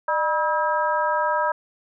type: harmonic tone with a mistuned harmonic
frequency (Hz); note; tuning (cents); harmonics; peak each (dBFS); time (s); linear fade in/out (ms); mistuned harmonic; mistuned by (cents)
321.9; E4; -41; 2 / 3 / 4 / 5; -25 / -22 / -27 / -28; 0.08-1.52; 5; 2; -110
effects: none